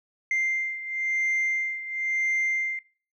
sine beating tone pair, 2093 / 2093.98 Hz, C7 / C7, 0 / +1 cents, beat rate 0.98 Hz, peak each -24 / -28 dBFS, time 0.31-2.79 s, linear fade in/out 2 ms, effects noise-tail reverb RT60 0.4 s tail -23 dB re dry + tanh soft clip ceiling -20 dBFS

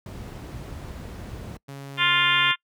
brown noise, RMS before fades -33 dBFS, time 0.06-1.57 s, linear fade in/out 2 ms
sawtooth tone with pitch glide, 138.59 to 137.08 Hz, C#3 to C#3, 0 to -19 cents, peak -32 dBFS, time 1.68-2.52 s, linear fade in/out 10 ms, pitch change -19 cents, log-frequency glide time 1.97-2.31 s
harmonic tone, 350.4 Hz, F4, 6 cents sharp, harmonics 3 / 4 / 5 / 6 / 7 / 8 / 9 / 10, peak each -26 / -26 / -26 / -26 / -26 / -26 / -26 / -26 dBFS, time 1.97-2.56 s, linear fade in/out 50 ms
effects noise-tail reverb RT60 0.1 s tail -25 dB re dry + high-pass 60 Hz 12 dB/octave

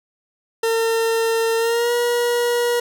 40% pulse tone with pitch glide, 454.3 to 479.4 Hz, A#4 to A#4, -45 to +48 cents, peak -16 dBFS, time 0.63-2.8 s, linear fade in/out 5 ms, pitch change +93 cents, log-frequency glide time 1.57-1.92 s, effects none

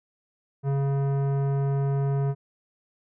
sine tone with tanh clipping, 138.59 Hz, C#3, in tune, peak -24 dBFS, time 0.63-2.35 s, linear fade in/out 50 ms, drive 15 dB, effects none

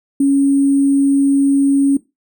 sine tone with sample-and-hold, 277.2 Hz, C#4, in tune, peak -9 dBFS, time 0.2-1.97 s, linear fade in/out 5 ms, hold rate 8820 Hz, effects noise-tail reverb RT60 0.2 s tail -17 dB re dry

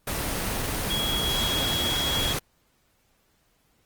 sine tone in noise, 3316 Hz, G#7, 3 cents flat, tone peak -26 dBFS, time 0.9-2.33 s, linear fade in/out 5 ms, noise pink, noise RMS -28 dBFS, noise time 0.07-2.39 s, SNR -1 dB, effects pink hiss -67 dBFS RMS until 3.85 s + Opus 24 kbps

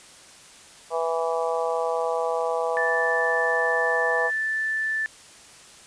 harmonic tone, 164.6 Hz, E3, 2 cents flat, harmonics 3 / 4 / 5 / 6 / 7, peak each -26 / -28 / -30 / -32 / -33 dBFS, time 0.9-4.31 s, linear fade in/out 50 ms
sine tone, 1760 Hz, A6, in tune, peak -23 dBFS, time 2.77-5.06 s, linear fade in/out 0 ms
effects white hiss -48 dBFS RMS until 5.86 s + resampled to 22050 Hz

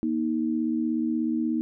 sine tone pair together, 237.6 / 314.2 Hz, A#3 / D#4, +33 / +17 cents, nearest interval perfect fourth, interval 484 cents, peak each -26 dBFS, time 0.03-1.61 s, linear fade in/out 0 ms, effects none

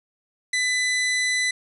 sawtooth tone, 2000 Hz, B6, 21 cents sharp, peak -17 dBFS, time 0.53-1.51 s, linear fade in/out 5 ms, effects resampled to 24000 Hz + 8-bit

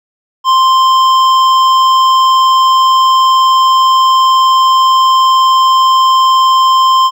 sine tone with hard clipping, 1046.5 Hz, C6, in tune, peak -7 dBFS, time 0.44-7.11 s, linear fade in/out 50 ms, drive 10 dB, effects none

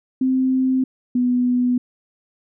sine tone pair in turn, 260.2 / 247.5 Hz, C4 / B3, -9 / +4 cents, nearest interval minor second, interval 87 cents, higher first, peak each -15 dBFS, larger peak neither, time 0.21-0.84 / 1.15-1.78 s, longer neither, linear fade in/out 5 ms, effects none

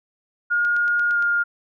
sine tone with pitch glide, 1426 to 1412.1 Hz, F6 to F6, +36 to +19 cents, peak -17 dBFS, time 0.5-1.44 s, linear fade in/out 20 ms, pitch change -17 cents, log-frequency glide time 1.12-1.18 s
click train, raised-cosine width 0.2 ms, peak -23 dBFS, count 6, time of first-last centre 0.65-1.225 s, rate 8.7 Hz
effects none

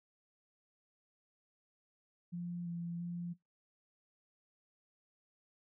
sine tone with pitch steps, 174.2 / 170.9 / 173.4 Hz, F3 / F3 / F3, -4 / -37 / -12 cents, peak -38 dBFS, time 2.32-3.34 s, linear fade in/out 20 ms, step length 340 ms, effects noise-tail reverb RT60 0.2 s tail -21 dB re dry

